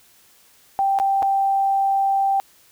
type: tone with dropouts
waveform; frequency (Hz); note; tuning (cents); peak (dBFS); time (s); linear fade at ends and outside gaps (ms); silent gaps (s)
sine; 784; G5; 0; -16; 0.79-2.4; 0; 0.988-0.999 / 1.223-1.228
effects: white hiss -54 dBFS RMS until 2.71 s